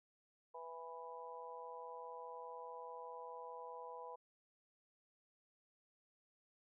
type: harmonic tone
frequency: 164.81 Hz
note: E3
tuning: in tune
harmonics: 3 / 4 / 5 / 6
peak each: -52 / -57 / -55 / -51 dBFS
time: 0.54-4.16 s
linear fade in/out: 10 ms
effects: none